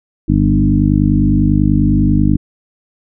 harmonic tone with a mistuned harmonic, 50.1 Hz, G1, 38 cents sharp, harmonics 1 / 2 / 3 / 4 / 5 / 6, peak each -16 / -16 / -16 / -16 / -16 / -16 dBFS, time 0.28-2.37 s, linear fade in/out 10 ms, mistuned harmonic 3, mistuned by +17 cents, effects none

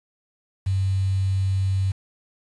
sine tone with quantisation, 96 Hz, G2, 36 cents flat, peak -19 dBFS, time 0.66-1.92 s, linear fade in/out 10 ms, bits 7, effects resampled to 24000 Hz

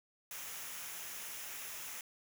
white noise with comb filter, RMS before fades -45 dBFS, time 0.31-2.01 s, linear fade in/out 2 ms, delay 0.23 ms, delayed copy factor -0.5, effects none

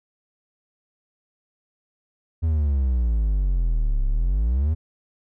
triangle exponential two-way sweep, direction down then up, 83.1 to 33.47 to 83.1 Hz, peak -16 dBFS, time 2.42-4.75 s, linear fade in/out 20 ms, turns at 4.06 s, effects none

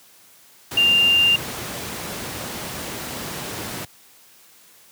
sine tone in noise, 2794 Hz, F7, in tune, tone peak -13 dBFS, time 0.77-1.36 s, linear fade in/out 5 ms, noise pink, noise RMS -30 dBFS, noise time 0.71-3.85 s, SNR +14 dB, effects white hiss -51 dBFS RMS until 4.91 s + high-pass 100 Hz 12 dB/octave

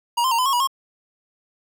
square tone with pitch steps, 949 / 1040 / 925 / 1012 / 1092 / 969 / 1079 Hz, A#5 / C6 / A#5 / B5 / C#6 / B5 / C#6, +31 / -11 / -14 / +42 / -26 / -33 / -47 cents, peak -18 dBFS, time 0.17-0.674 s, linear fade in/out 10 ms, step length 72 ms, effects none

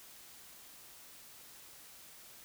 silence, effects white hiss -55 dBFS RMS until 2.44 s

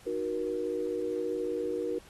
sine chord, D# minor, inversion none, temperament equal with one note detuned, 311.1 / 370 / 474.6 Hz, D#4 / F#4 / A#4, 0 / 0 / +31 cents, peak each -37 / -34 / -32 dBFS, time 0.06-1.99 s, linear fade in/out 10 ms, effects pink hiss -56 dBFS RMS until 2.09 s + AAC 32 kbps

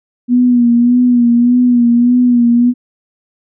sine tone with vibrato, 242.2 Hz, B3, 34 cents flat, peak -6 dBFS, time 0.28-2.74 s, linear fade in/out 50 ms, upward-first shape sine, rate 1.7 Hz, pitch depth 43 cents each way, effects none

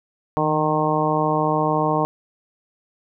harmonic tone with a mistuned harmonic, 153.6 Hz, D#3, 22 cents flat, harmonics 1 / 2 / 3 / 4 / 5 / 6 / 7, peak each -25 / -25 / -25 / -25 / -25 / -25 / -25 dBFS, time 0.37-2.05 s, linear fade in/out 0 ms, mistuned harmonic 1, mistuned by +41 cents, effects none

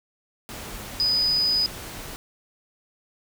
sine tone in noise, 4978 Hz, D#8, in tune, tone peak -19 dBFS, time 1-1.66 s, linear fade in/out 0 ms, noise pink, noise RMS -37 dBFS, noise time 0.49-2.16 s, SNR +15 dB, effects none

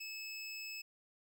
25% pulse tone, 2600 Hz, E7, 24 cents flat, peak -39 dBFS, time 0-0.82 s, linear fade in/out 10 ms, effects none

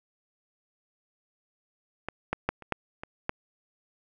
clicks, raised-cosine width 0.5 ms, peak -17 / -12 / -10 / -30 / -11 / -22 / -12 dBFS, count 7, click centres 2.086 / 2.33 / 2.49 / 2.623 / 2.723 / 3.035 / 3.294 s, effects none

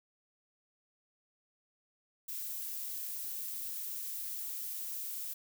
violet noise, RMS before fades -40 dBFS, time 2.28-5.34 s, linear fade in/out 10 ms, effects none

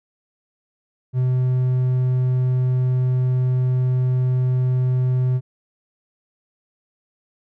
triangle tone, 127.3 Hz, C3, 47 cents flat, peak -14 dBFS, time 1.13-5.41 s, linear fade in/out 50 ms, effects none

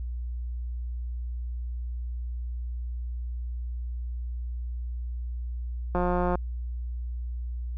click train, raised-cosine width 1 ms, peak -14 dBFS, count 73, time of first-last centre 5.95-6.354 s, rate 178 Hz, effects added 60 Hz sine -30 dBFS peak until 7.77 s

